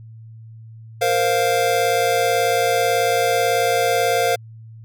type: chord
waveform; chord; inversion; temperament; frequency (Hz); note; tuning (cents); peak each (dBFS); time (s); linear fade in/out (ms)
square; Bb suspended second; none; just; 466.2 / 524.4 / 699.2; Bb4 / C5 / F5; 0 / +4 / +2; -22 / -22 / -20; 1.01-4.36; 10
effects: added 112 Hz sine -37 dBFS peak until 4.84 s